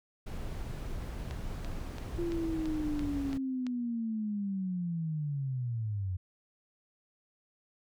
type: noise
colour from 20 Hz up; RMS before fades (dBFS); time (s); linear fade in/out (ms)
brown; -38; 0.26-3.38; 10
type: click train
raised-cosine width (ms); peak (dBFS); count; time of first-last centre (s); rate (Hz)
0.2; -27; 8; 1.31-3.667; 2.97
type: linear sweep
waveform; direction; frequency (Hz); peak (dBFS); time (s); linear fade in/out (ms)
sine; down; 345.8 to 89; -31; 2.18-6.17; 10
effects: none